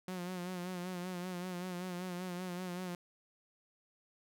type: tone with vibrato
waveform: sawtooth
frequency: 180.4 Hz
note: F#3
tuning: 44 cents flat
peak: -35 dBFS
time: 0.08-2.95 s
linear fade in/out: 2 ms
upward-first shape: sine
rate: 5.2 Hz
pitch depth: 51 cents each way
effects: none